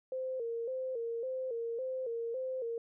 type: tone with vibrato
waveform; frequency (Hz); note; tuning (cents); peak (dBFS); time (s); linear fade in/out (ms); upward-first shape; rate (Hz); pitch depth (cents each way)
sine; 490; B4; -14; -34; 0.12-2.78; 2; square; 1.8; 98
effects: none